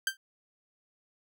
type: tone with exponential decay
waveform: sawtooth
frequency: 1568 Hz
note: G6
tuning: in tune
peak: -20 dBFS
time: 0.07-0.17 s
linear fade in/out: 2 ms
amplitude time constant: 20 ms
effects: none